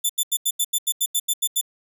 10% pulse tone bursts, 3522 Hz, A7, 1 cent sharp, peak -11 dBFS, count 12, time 0.04-1.613 s, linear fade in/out 10 ms, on 55 ms, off 83 ms, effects none

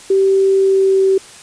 sine tone with pitch glide, 387.5 to 384.6 Hz, G4 to G4, -20 to -33 cents, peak -9 dBFS, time 0.1-1.18 s, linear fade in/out 5 ms, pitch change -13 cents, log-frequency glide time 0.55-1.03 s, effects white hiss -38 dBFS RMS until 1.42 s + resampled to 22050 Hz

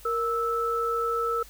sine tone pair together, 466.2 / 1313.7 Hz, A#4 / E6, 0 / -6 cents, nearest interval octave + tritone, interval 1794 cents, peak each -28 / -26 dBFS, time 0.05-1.43 s, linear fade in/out 5 ms, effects added 50 Hz sine -49 dBFS peak until 1.49 s + white hiss -51 dBFS RMS until 1.49 s

